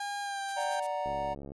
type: tone with pitch glide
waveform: 30% pulse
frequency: 810 to 789.2 Hz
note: G#5 to G5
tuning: -43 to +11 cents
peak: -31 dBFS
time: 0-0.8 s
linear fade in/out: 5 ms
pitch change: -46 cents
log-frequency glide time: 0.22-0.41 s
type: noise bursts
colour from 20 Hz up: blue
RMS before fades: -45 dBFS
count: 4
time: 0.48-0.871 s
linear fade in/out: 10 ms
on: 52 ms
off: 61 ms
type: chord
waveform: triangle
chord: D augmented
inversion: none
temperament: equal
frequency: 587.3 / 740 / 932.3 Hz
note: D5 / F#5 / A#5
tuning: 0 / 0 / 0 cents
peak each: -33 / -33 / -34 dBFS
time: 0.56-1.35 s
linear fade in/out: 20 ms
type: click train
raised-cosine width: 2 ms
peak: -30 dBFS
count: 33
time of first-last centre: 1.06-1.519 s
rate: 69.7 Hz
effects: resampled to 24000 Hz